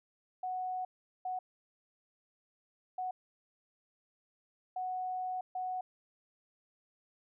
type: tone bursts at uneven times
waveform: sine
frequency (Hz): 739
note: F#5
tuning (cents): -2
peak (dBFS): -34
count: 5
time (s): 0.43-0.85 / 1.25-1.39 / 2.98-3.11 / 4.76-5.41 / 5.55-5.81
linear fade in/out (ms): 5
effects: none